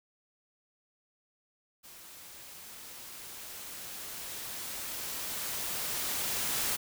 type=noise with level ramp; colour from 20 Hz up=white; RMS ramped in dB=-51 to -31 dBFS; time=1.83-6.77 s; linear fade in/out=20 ms; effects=none